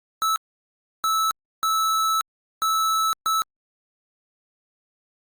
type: tone bursts at uneven times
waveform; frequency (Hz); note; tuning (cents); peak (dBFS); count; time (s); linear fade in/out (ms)
square; 1309; E6; -13; -20; 5; 0.22-0.36 / 1.04-1.31 / 1.63-2.21 / 2.62-3.13 / 3.26-3.42; 0
effects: Opus 48 kbps